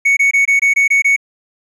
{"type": "tone bursts", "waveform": "triangle", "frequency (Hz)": 2223, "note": "C#7", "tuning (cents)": 4, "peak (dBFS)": -7, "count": 8, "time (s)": [0.05, 1.164], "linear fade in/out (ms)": 10, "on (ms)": 120, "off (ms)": 22, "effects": ["resampled to 24000 Hz"]}